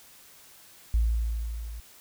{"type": "tone with level ramp", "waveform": "sine", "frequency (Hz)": 56.4, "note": "A1", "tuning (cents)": 44, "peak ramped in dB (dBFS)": [-19, -36], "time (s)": [0.94, 1.8], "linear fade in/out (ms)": 0, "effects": ["white hiss -53 dBFS RMS until 2 s"]}